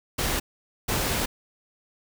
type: noise bursts at uneven times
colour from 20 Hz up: pink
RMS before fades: -26 dBFS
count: 2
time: 0.18-0.4 / 0.88-1.26 s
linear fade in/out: 10 ms
effects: none